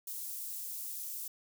white high-pass noise, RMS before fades -41 dBFS, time 0.07-1.28 s, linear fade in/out 5 ms, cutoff 8500 Hz, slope 12 dB/octave, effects none

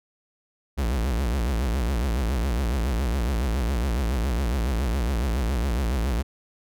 45% pulse tone with vibrato, 61.74 Hz, B1, in tune, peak -22 dBFS, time 0.77-6.23 s, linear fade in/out 20 ms, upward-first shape triangle, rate 7.2 Hz, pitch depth 290 cents each way, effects none

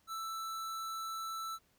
square tone, 1323 Hz, E6, 6 cents sharp, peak -39 dBFS, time 0.07-1.59 s, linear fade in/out 50 ms, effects pink hiss -72 dBFS RMS until 1.78 s

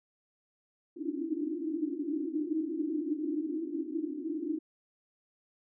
pink band-pass noise, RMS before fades -34 dBFS, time 0.96-4.59 s, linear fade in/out 10 ms, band 290 to 330 Hz, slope 96 dB/octave, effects none

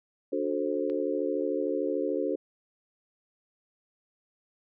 sine chord, D dominant seventh, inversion none, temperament just, 293.7 / 367.1 / 440.5 / 528.6 Hz, D4 / F#4 / A4 / C5, 0 / -14 / +2 / +18 cents, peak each -32 dBFS, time 0.32-2.36 s, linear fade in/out 10 ms
click, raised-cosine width 0.3 ms, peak -32 dBFS, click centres 0.899 s
effects none

